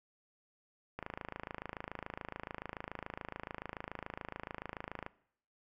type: click train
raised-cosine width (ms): 0.5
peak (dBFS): -25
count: 111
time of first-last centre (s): 0.99-5.064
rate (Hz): 27
effects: noise-tail reverb RT60 0.7 s tail -21 dB re dry